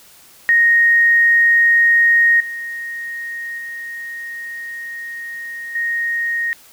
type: tone with level steps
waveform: sine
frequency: 1864.7 Hz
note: A#6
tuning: in tune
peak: -9 / -24 / -26 / -17 dBFS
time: 0.49-6.53 s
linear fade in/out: 0 ms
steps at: 2.4 / 3.58 / 5.75 s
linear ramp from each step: 5 ms
effects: white hiss -46 dBFS RMS until 6.72 s